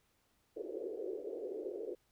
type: band-pass noise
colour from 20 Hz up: white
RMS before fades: -42 dBFS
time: 0.56-1.95 s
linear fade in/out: 10 ms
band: 350 to 490 Hz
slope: 48 dB/octave
effects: pink hiss -75 dBFS RMS until 2.11 s